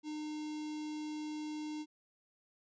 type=tone with notch filter; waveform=square; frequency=304.3 Hz; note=D#4; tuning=38 cents flat; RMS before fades=-41 dBFS; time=0.03-1.86 s; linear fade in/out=50 ms; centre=1400 Hz; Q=0.88; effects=resampled to 16000 Hz